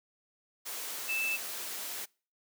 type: tone in noise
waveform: sine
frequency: 2637 Hz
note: E7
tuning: in tune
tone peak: -30 dBFS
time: 1.08-1.37 s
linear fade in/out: 20 ms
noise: white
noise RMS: -39 dBFS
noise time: 0.65-2.06 s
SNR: +6 dB
effects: noise-tail reverb RT60 0.4 s tail -26 dB re dry + high-pass 300 Hz 12 dB/octave

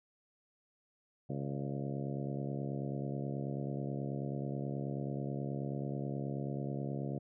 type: harmonic tone with a mistuned harmonic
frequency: 69.3 Hz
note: C#2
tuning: in tune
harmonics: 2 / 3 / 4 / 5 / 6 / 7 / 8 / 9 / 10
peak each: -38 / -42 / -44 / -46 / -48 / -49 / -50 / -51 / -52 dBFS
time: 1.29-7.19 s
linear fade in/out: 10 ms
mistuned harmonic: 9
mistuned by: -57 cents
effects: none

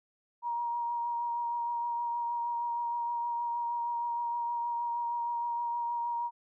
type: tone with vibrato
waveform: sine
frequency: 946 Hz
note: A#5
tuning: 25 cents sharp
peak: -30 dBFS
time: 0.42-6.31 s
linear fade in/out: 50 ms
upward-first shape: triangle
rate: 6.4 Hz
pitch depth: 17 cents each way
effects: none

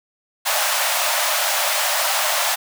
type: high-pass noise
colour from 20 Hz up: pink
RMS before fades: -20 dBFS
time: 0.45-2.56 s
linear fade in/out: 20 ms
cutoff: 570 Hz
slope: 96 dB/octave
effects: none

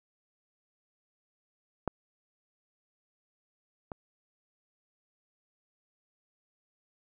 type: clicks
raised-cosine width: 1 ms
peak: -15 / -24 dBFS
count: 2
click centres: 1.877 / 3.918 s
effects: none

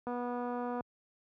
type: click train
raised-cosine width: 1 ms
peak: -25 dBFS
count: 181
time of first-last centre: 0.07-0.808 s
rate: 244 Hz
effects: high-pass 80 Hz 12 dB/octave

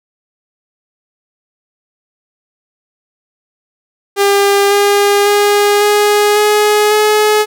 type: tone with pitch steps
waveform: sawtooth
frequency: 400.8 / 405.5 / 410.2 / 414.9 / 419.8 / 424.6 Hz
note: G4 / G#4 / G#4 / G#4 / G#4 / G#4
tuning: +38 / -41 / -21 / -2 / +19 / +38 cents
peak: -4 dBFS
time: 4.16-7.46 s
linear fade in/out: 50 ms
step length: 550 ms
effects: none

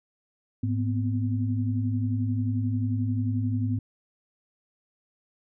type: tone cluster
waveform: sine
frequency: 105.7 / 242.9 / 254.2 Hz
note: G#2 / B3 / C4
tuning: +31 / -29 / -50 cents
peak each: -25 / -34 / -30 dBFS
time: 0.63-3.79 s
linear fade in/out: 5 ms
effects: none

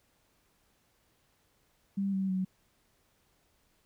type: tone with pitch steps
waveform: sine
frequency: 196.9 / 191.96 / 187.14 Hz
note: G3 / G3 / F#3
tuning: +8 / -36 / +20 cents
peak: -28 dBFS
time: 1.97-2.45 s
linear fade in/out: 10 ms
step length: 160 ms
effects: pink hiss -71 dBFS RMS until 3.85 s

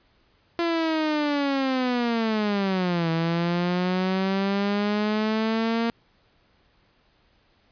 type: linear two-way sweep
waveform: sawtooth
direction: down then up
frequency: 342.1 to 162.8 to 232.4 Hz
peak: -18 dBFS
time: 0.59-5.9 s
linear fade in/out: 0 ms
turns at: 3.1 s
effects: pink hiss -63 dBFS RMS until 7.71 s + resampled to 11025 Hz

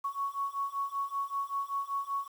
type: beating tone pair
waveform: sine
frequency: 1108.7 / 1113.9 Hz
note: C#6 / C#6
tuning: 0 / +8 cents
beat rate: 5.2 Hz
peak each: -35 / -34 dBFS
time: 0.04-2.28 s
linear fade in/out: 10 ms
effects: 9-bit

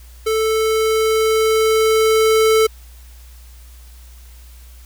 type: tone with level ramp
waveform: square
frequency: 440 Hz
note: A4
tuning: in tune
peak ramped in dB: -16 to -11 dBFS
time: 0.26-2.67 s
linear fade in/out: 10 ms
effects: added 60 Hz sine -38 dBFS peak until 4.85 s + white hiss -49 dBFS RMS until 4.85 s

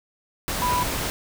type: tone in noise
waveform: sine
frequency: 987.8 Hz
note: B5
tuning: in tune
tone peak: -21 dBFS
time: 0.62-0.83 s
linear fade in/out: 0 ms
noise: pink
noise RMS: -27 dBFS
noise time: 0.48-1.1 s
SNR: +3 dB
effects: none

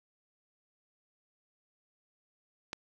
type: click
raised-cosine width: 0.2 ms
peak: -19 dBFS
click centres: 2.731 s
effects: none

